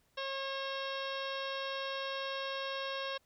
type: harmonic tone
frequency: 542 Hz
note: C#5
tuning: 39 cents flat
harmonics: 1 / 2 / 3 / 4 / 5 / 6 / 7 / 8 / 9 / 10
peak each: -40 / -42 / -44 / -52 / -46 / -46 / -46 / -55 / -58 / -50 dBFS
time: 0.17-3.18 s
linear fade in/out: 10 ms
effects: pink hiss -73 dBFS RMS until 3.25 s